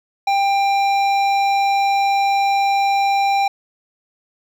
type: tone with hard clipping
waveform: sine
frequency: 793 Hz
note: G5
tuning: 20 cents sharp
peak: -16 dBFS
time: 0.27-3.48 s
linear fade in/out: 5 ms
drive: 12 dB
effects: none